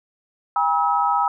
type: tone cluster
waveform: sine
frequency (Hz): 806 / 962 / 1287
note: G5 / B5 / E6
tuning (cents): +48 / -46 / -42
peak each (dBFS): -21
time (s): 0.56-1.28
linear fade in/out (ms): 2
effects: none